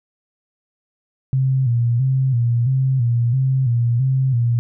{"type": "tone with vibrato", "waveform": "sine", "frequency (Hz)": 125.2, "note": "B2", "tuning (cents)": 24, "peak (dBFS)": -14, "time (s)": [1.33, 4.59], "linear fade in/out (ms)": 0, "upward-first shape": "square", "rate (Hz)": 1.5, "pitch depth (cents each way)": 94, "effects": []}